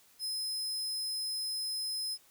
sawtooth tone, 5100 Hz, D#8, 42 cents sharp, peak -31 dBFS, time 0.19-2.18 s, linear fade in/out 50 ms, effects white hiss -63 dBFS RMS until 2.3 s

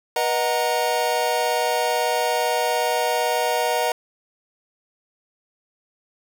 square chord, B major seventh, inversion none, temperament equal with one note detuned, 484 / 622.3 / 740 / 932.3 Hz, B4 / D#5 / F#5 / A#5, -35 / 0 / 0 / 0 cents, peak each -26 dBFS, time 0.16-3.92 s, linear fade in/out 2 ms, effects none

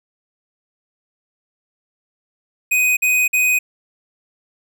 square tone bursts, 2499 Hz, D#7, 7 cents sharp, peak -14 dBFS, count 3, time 2.71-3.59 s, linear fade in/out 10 ms, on 260 ms, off 50 ms, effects none

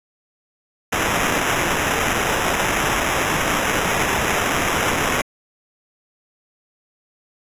white noise with sample-and-hold, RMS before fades -20 dBFS, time 0.92-5.22 s, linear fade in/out 10 ms, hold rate 4410 Hz, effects resampled to 32000 Hz

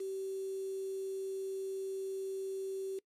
sine tone with quantisation, 385.1 Hz, G4, 31 cents flat, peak -36 dBFS, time 0-2.99 s, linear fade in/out 5 ms, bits 9, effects noise-tail reverb RT60 0.1 s tail -22 dB re dry + resampled to 32000 Hz

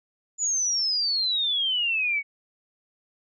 sine exponential sweep, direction down, 7040 to 2217 Hz, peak -22 dBFS, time 0.38-2.23 s, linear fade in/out 50 ms, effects none

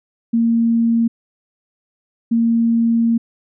sine tone pair in turn, 230.7 / 230.7 Hz, A#3 / A#3, -18 / -18 cents, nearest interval unison, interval 0 cents, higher neither, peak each -12 / -12 dBFS, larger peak neither, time 0.33-1.08 / 2.31-3.18 s, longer second, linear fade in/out 10 ms, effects none

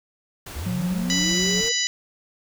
pink noise, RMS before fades -37 dBFS, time 0.46-1.69 s, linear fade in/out 5 ms
sine linear sweep, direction up, 60.3 to 479.5 Hz, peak -28 dBFS, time 0.55-1.72 s, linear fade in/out 10 ms
triangle tone with pitch glide, 180.3 to 182.39 Hz, F#3 to F#3, -45 to -25 cents, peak -22 dBFS, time 0.66-1.61 s, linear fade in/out 5 ms, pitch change +20 cents, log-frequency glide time 1.08-1.47 s
harmonic tone, 987.8 Hz, B5, in tune, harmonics 2 / 3 / 4 / 5 / 6 / 7, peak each -28 / -28 / -28 / -28 / -28 / -28 dBFS, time 1.1-1.87 s, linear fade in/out 0 ms
effects none

